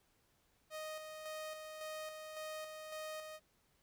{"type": "tone with tremolo", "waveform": "sawtooth", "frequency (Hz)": 622.3, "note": "D#5", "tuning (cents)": 0, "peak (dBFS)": -39, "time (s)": [0.7, 3.4], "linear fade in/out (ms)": 50, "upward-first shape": "square", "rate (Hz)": 1.8, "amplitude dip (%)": 40, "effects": ["pink hiss -75 dBFS RMS until 3.82 s"]}